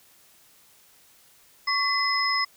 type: tone cluster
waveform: sine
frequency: 1115 / 2021 / 5130 Hz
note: C#6 / B6 / E8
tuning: +10 / +39 / -48 cents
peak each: -26 dBFS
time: 1.67-2.45 s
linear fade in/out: 10 ms
effects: white hiss -57 dBFS RMS until 2.56 s